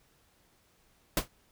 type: noise with exponential decay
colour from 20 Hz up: pink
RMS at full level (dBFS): -22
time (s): 1.17-1.28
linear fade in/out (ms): 2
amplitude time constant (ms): 22
effects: pink hiss -67 dBFS RMS until 1.51 s